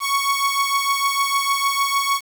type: beating tone pair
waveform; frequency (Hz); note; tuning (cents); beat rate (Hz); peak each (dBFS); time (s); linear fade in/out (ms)
sawtooth; 1108.7 / 1115.3; C#6 / C#6; 0 / +10; 6.6; -16 / -19; 0-2.21; 50
effects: 7-bit